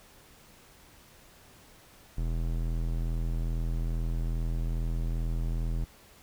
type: tone with band-pass filter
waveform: square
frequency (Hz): 41.2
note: E1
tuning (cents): 0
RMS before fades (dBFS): -30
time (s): 2.17-5.85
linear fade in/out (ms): 10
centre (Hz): 84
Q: 0.58
effects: pink hiss -56 dBFS RMS until 6.22 s